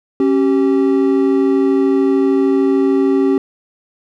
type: tone pair together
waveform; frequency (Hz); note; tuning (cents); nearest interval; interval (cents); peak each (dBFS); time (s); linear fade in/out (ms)
triangle; 273.3 / 386.5; C#4 / G4; -24 / -24; tritone; 600; -11 / -12; 0.2-3.38; 2
effects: none